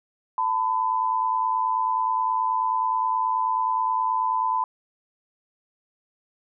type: tone pair together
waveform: sine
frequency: 893.6 / 1003 Hz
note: A5 / B5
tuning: +27 / +26 cents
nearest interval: major second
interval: 199 cents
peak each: -26 / -22 dBFS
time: 0.38-4.64 s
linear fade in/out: 2 ms
effects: none